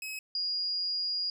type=tone pair in turn; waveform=sawtooth / sine; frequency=2557 / 4859 Hz; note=D#7 / D#8; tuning=+47 / -42 cents; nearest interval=major seventh; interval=1111 cents; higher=second; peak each=-33 / -29 dBFS; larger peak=second; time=0.02-0.19 / 0.35-1.3 s; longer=second; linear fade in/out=2 ms; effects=none